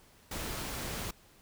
pink noise, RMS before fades -38 dBFS, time 0.31-1.11 s, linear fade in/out 5 ms, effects pink hiss -61 dBFS RMS until 1.41 s

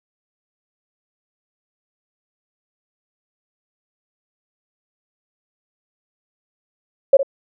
sine tone with echo, 548 Hz, C#5, 20 cents flat, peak -5 dBFS, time 7.13-7.17 s, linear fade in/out 5 ms, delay 61 ms, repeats 1, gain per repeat -12 dB, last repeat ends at 7.231 s, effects none

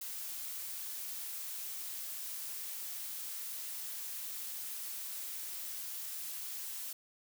blue noise, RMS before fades -42 dBFS, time 0.01-6.93 s, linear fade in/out 5 ms, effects none

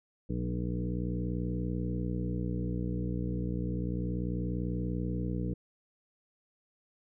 harmonic tone with a mistuned harmonic, 60.3 Hz, B1, 41 cents flat, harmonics 1 / 2 / 3 / 4 / 5 / 6 / 7 / 8, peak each -36 / -36 / -35 / -45 / -39 / -52 / -45 / -45 dBFS, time 0.29-5.54 s, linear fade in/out 10 ms, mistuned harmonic 4, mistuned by -20 cents, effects none

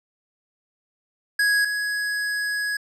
square tone pair in turn, 1661.2 / 1670.5 Hz, G#6 / G#6, 0 / +10 cents, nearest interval unison, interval 10 cents, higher second, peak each -18 / -24 dBFS, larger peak first, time 1.39-1.65 / 1.65-2.77 s, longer second, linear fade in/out 5 ms, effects low-pass 11000 Hz 12 dB/octave

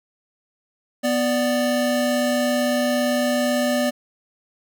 square tone pair together, 246.9 / 588.7 Hz, B3 / D5, 0 / +4 cents, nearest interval octave + minor third, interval 1504 cents, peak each -22 dBFS, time 1.03-3.91 s, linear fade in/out 20 ms, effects none

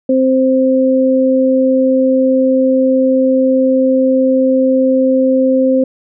sine tone pair together, 261.6 / 523.2 Hz, C4 / C5, 0 / 0 cents, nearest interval octave, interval 1200 cents, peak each -11 dBFS, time 0.09-5.84 s, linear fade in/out 5 ms, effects none

